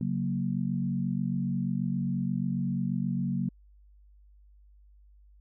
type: chord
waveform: sine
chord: F# major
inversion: second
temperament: equal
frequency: 138.59 / 185 / 233.1 Hz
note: C#3 / F#3 / A#3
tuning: 0 / 0 / 0 cents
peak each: -32 / -30 / -32 dBFS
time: 0.01-3.49 s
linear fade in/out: 2 ms
effects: added 50 Hz sine -54 dBFS peak until 5.4 s